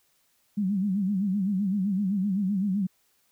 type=tone with vibrato; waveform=sine; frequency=196 Hz; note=G3; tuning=in tune; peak=-23 dBFS; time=0.57-2.87 s; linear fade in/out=10 ms; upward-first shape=sine; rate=7.8 Hz; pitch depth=120 cents each way; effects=white hiss -68 dBFS RMS until 3.31 s